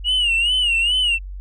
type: tone with vibrato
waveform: sine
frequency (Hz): 2857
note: F7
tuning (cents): +39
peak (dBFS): -13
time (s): 0.04-1.19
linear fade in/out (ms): 50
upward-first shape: sine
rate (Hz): 2.4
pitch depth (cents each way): 110
effects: tanh soft clip ceiling -14 dBFS + added 47 Hz sine -29 dBFS peak until 1.4 s